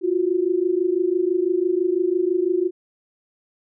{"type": "tone pair together", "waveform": "sine", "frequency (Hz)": [344, 370], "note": ["F4", "F#4"], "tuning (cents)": [-26, 0], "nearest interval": "minor second", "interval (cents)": 126, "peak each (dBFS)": [-21, -20], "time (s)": [0.01, 2.71], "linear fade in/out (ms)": 50, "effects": []}